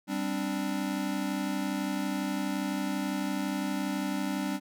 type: chord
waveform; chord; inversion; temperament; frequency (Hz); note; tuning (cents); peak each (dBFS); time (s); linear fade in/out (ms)
square; G suspended fourth; none; equal; 196 / 261.6 / 293.7; G3 / C4 / D4; 0 / 0 / 0; -34 / -36 / -34; 0.07-4.6; 50
effects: none